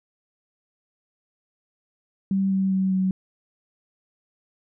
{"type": "tone with pitch steps", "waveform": "sine", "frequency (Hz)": [193.7, 191.81, 189.93, 188.08], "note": ["G3", "G3", "F#3", "F#3"], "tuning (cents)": [-20, -37, 46, 29], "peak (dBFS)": -19, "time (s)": [2.31, 3.11], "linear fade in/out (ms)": 2, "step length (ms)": 200, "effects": []}